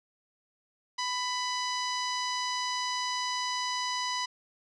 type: tone with low-pass filter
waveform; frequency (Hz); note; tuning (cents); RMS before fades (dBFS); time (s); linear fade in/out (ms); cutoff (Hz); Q
sawtooth; 995; B5; +13; -32; 0.98-4.26; 10; 5400; 3.4
effects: none